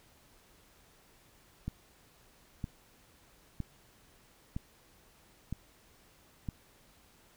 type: click train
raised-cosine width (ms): 5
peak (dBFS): -23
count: 6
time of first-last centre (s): 1.68-6.488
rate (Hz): 1.04
effects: pink hiss -63 dBFS RMS until 7.36 s